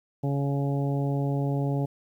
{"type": "harmonic tone", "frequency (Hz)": 140.1, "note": "C#3", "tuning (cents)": 19, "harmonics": [1, 2, 3, 4, 5, 6], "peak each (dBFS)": [-25, -31, -35, -37, -39, -41], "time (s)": [0.23, 1.86], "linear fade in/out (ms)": 10, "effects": ["10-bit"]}